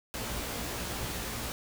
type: noise with comb filter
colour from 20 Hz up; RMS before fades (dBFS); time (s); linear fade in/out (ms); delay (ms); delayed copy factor
pink; -36; 0.14-1.52; 0; 17; +0.8
effects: none